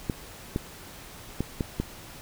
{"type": "clicks", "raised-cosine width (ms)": 3, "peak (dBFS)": -13, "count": 5, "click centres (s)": [0.098, 0.561, 1.406, 1.608, 1.8], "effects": ["pink hiss -45 dBFS RMS until 2.21 s"]}